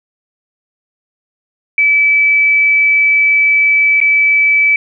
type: tone with dropouts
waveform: sine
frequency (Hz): 2303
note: D7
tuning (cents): -34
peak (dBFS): -7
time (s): 1.78-4.76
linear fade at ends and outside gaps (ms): 2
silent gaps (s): 4.003-4.013
effects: none